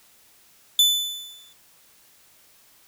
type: tone with exponential decay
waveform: 40% pulse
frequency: 3500 Hz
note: A7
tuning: 10 cents flat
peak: -11 dBFS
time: 0.79-1.53 s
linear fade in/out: 2 ms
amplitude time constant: 160 ms
effects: white hiss -56 dBFS RMS until 2.87 s